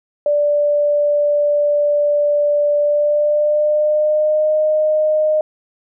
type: tone with pitch glide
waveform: sine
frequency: 586 to 615.8 Hz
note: D5 to D#5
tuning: -4 to -18 cents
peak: -12 dBFS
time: 0.26-5.41 s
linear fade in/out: 2 ms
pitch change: +86 cents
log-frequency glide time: 2.79-4.53 s
effects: none